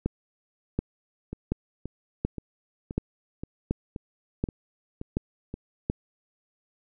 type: two click trains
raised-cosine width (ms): 3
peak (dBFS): -12 / -21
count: 9 / 9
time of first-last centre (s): 0.06-5.899 / 1.33-5.541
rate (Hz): 1.37 / 1.9
effects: none